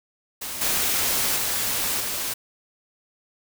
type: noise with level steps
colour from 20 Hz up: white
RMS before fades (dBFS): -32 / -23 / -25 / -28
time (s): 0.41-2.34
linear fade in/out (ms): 10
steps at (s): 0.61 / 1.36 / 2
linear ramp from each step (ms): 5
effects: none